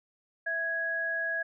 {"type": "tone pair together", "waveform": "sine", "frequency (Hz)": [659.3, 1661.3], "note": ["E5", "G#6"], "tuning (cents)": [0, 0], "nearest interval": "octave + major third", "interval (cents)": 1600, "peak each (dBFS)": [-37, -29], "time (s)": [0.46, 1.43], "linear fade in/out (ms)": 10, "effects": []}